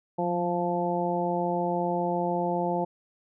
harmonic tone with a mistuned harmonic, 174.61 Hz, F3, in tune, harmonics 1 / 2 / 3 / 4 / 5, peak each -31 / -31 / -31 / -31 / -31 dBFS, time 0.18-2.85 s, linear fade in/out 10 ms, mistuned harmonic 1, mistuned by +24 cents, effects none

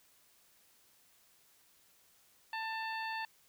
harmonic tone, 890 Hz, A5, 20 cents sharp, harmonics 1 / 2 / 3 / 4 / 5, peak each -39 / -41 / -45 / -52 / -50 dBFS, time 2.53-3.25 s, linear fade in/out 2 ms, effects white hiss -67 dBFS RMS until 3.48 s

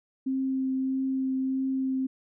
sine tone with vibrato, 264.1 Hz, C4, 16 cents sharp, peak -25 dBFS, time 0.26-2.07 s, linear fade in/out 10 ms, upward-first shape triangle, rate 1.6 Hz, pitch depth 11 cents each way, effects none

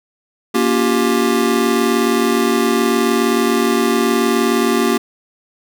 square chord, G half-diminished seventh, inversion first, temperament just, 235.2 / 282.2 / 352.8 / 392 Hz, Bb3 / Db4 / F4 / G4, +16 / +31 / +18 / 0 cents, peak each -18 / -22 / -20 / -19 dBFS, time 0.54-4.98 s, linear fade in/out 10 ms, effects none

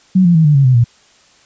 sine tone with pitch steps, 186.4 / 172.92 / 160.41 / 148.8 / 138.04 / 128.05 / 118.79 Hz, F#3 / F3 / E3 / D3 / C#3 / C3 / A#2, +13 / -17 / -47 / +23 / -7 / -37 / +33 cents, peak -6 dBFS, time 0.15-0.843 s, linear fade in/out 10 ms, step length 99 ms, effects white hiss -49 dBFS RMS until 1.45 s + resampled to 16000 Hz

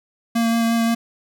square tone with vibrato, 230 Hz, A#3, 23 cents flat, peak -17 dBFS, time 0.35-0.95 s, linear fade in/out 10 ms, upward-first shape sine, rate 5.7 Hz, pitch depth 12 cents each way, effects none

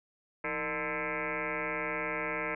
sine tone with frequency modulation, 1319 Hz, E6, 1 cent sharp, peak -31 dBFS, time 0.44-2.55 s, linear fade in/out 5 ms, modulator 143 Hz, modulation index 7.2, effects none

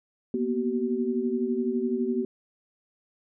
sine tone cluster, 234.9 / 246.8 / 380.3 Hz, A#3 / B3 / F#4, +13 / -1 / +48 cents, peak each -29 / -29 / -28 dBFS, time 0.34-2.25 s, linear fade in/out 2 ms, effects none

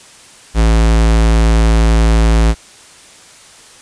square tone, 55.5 Hz, A1, 16 cents sharp, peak -8 dBFS, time 0.54-2.55 s, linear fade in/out 50 ms, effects white hiss -40 dBFS RMS until 3.81 s + resampled to 22050 Hz

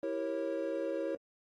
triangle chord, E diminished seventh, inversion none, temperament equal with one note detuned, 329.6 / 392 / 466.2 / 547 Hz, E4 / G4 / Bb4 / Db5, 0 / 0 / 0 / -23 cents, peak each -36 / -40 / -38 / -34 dBFS, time 0.03-1.15 s, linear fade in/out 2 ms, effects AAC 32 kbps

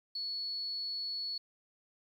sine tone, 4400 Hz, C#8, 14 cents flat, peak -35 dBFS, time 0.15-1.38 s, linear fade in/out 5 ms, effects 11-bit

